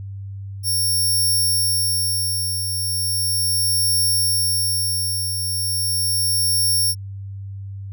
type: tone with tremolo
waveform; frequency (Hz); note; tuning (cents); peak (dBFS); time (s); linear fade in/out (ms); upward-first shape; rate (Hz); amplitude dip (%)
10% pulse; 5500; F8; -27; -10; 0.63-6.95; 50; triangle; 0.37; 55
effects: added 98 Hz sine -29 dBFS peak until 7.92 s